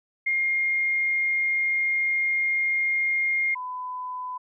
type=tone pair in turn; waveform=sine; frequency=2127 / 1003.8 Hz; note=C7 / B5; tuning=+28 / +28 cents; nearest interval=octave + minor second; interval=1300 cents; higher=first; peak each=-21 / -30 dBFS; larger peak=first; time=0.26-3.55 / 3.55-4.38 s; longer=first; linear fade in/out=10 ms; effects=none